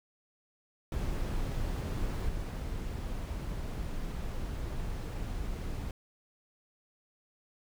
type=noise with level steps; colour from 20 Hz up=brown; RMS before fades=-33 / -36 dBFS; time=0.92-5.91 s; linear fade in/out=2 ms; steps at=2.28 s; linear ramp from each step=10 ms; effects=none